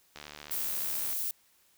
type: click train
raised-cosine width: 0.2 ms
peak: -26 dBFS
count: 73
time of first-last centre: 0.16-1.129 s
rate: 74.3 Hz
type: noise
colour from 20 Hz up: violet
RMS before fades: -33 dBFS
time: 0.51-1.31 s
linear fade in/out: 2 ms
effects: white hiss -66 dBFS RMS until 1.77 s